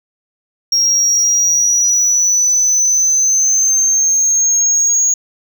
sine exponential sweep, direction up, 5590 to 6660 Hz, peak -7 dBFS, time 0.72-5.14 s, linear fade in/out 5 ms, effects tanh soft clip ceiling -9 dBFS

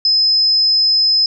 sine tone, 5100 Hz, D#8, 42 cents sharp, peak -10 dBFS, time 0.05-1.26 s, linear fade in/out 2 ms, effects none

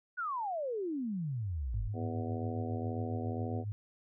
sine exponential sweep, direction down, 1511 to 40.94 Hz, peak -33 dBFS, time 0.17-1.89 s, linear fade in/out 20 ms
sine tone with tremolo, 103.83 Hz, G#2, in tune, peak -33 dBFS, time 1.74-3.72 s, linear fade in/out 0 ms, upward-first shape sine, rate 7.3 Hz, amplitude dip 55%
harmonic tone, 82 Hz, E2, 9 cents flat, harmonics 3 / 4 / 5 / 6 / 7 / 8 / 9, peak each -39 / -46 / -44 / -45 / -49 / -50 / -45 dBFS, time 1.93-3.65 s, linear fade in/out 50 ms
effects none

